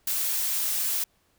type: noise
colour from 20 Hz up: blue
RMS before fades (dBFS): -27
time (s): 0.07-1.04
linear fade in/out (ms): 5
effects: pink hiss -67 dBFS RMS until 1.38 s